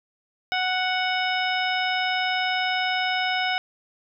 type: harmonic tone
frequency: 740 Hz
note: F#5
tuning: in tune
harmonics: 1 / 2 / 3 / 4 / 5 / 7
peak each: -26 / -28 / -28 / -31 / -33 / -35 dBFS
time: 0.52-3.58 s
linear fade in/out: 0 ms
effects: none